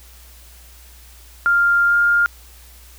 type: tone with pitch glide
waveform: sine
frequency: 1398 to 1407.7 Hz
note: F6 to F6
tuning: +1 to +13 cents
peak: -12 dBFS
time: 1.46-2.26 s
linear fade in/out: 0 ms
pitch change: +12 cents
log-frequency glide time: 1.87-1.95 s
effects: added 60 Hz sine -43 dBFS peak until 2.98 s + white hiss -47 dBFS RMS until 2.98 s